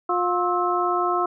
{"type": "harmonic tone with a mistuned harmonic", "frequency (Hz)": 355.4, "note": "F4", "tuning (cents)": 30, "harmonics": [1, 2, 3, 4], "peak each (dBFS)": [-25, -25, -25, -25], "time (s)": [0.09, 1.26], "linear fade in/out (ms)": 5, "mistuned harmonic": 4, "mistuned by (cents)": -150, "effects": []}